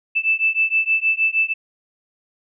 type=beating tone pair; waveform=sine; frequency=2636 / 2642.4 Hz; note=E7 / E7; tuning=-1 / +4 cents; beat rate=6.4 Hz; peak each=-19 dBFS; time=0.15-1.54 s; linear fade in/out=20 ms; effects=none